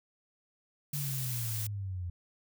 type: exponential sweep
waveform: sine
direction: down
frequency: 146.8 to 86.2 Hz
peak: -34 dBFS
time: 0.93-2.1 s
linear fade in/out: 5 ms
type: noise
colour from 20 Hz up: blue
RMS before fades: -38 dBFS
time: 0.93-1.67 s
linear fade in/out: 5 ms
effects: none